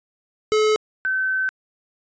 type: tone pair in turn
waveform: square / sine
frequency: 430 / 1532.3 Hz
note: A4 / G6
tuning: -40 / -40 cents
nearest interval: octave + minor seventh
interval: 2200 cents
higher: second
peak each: -16 / -19 dBFS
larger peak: first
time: 0.52-0.76 / 1.05-1.49 s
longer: second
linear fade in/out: 0 ms
effects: resampled to 16000 Hz